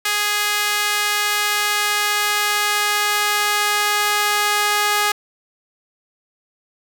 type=tone with high-pass filter sweep; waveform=sawtooth; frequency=415.3 Hz; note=G#4; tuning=in tune; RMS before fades=-19 dBFS; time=0.05-5.12 s; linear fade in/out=5 ms; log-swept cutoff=1700 to 1100 Hz; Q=0.94; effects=none